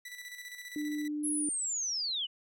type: tone with tremolo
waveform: sawtooth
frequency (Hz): 1971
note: B6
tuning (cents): -4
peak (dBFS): -38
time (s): 0.05-1.08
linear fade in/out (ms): 5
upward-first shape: square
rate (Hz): 15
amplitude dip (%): 50
type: tone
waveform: sine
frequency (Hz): 298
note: D4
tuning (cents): +25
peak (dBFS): -32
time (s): 0.76-1.49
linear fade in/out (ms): 2
type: linear sweep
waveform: sine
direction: down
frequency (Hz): 11010 to 2860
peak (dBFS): -31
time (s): 1.23-2.27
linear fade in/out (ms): 20
effects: none